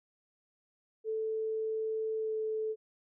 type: tone with pitch glide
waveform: sine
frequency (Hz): 439.8 to 436.5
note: A4 to A4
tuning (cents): -1 to -14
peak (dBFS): -31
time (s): 1.04-2.76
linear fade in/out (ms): 50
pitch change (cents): -13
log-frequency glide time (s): 2.17-2.35
effects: none